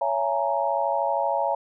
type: chord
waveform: sine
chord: A# half-diminished seventh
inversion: first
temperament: just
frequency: 559.4 / 671.3 / 839.1 / 932.3 Hz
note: C#5 / E5 / G#5 / A#5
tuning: +16 / +31 / +18 / 0 cents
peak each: -27 dBFS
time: 0.01-1.55 s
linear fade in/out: 5 ms
effects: none